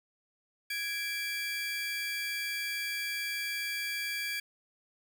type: tone pair together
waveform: 30% pulse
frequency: 1661.2 / 2340 Hz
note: G#6 / D7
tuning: 0 / -7 cents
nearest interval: tritone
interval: 593 cents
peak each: -35 / -32 dBFS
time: 0.7-4.4 s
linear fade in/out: 5 ms
effects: none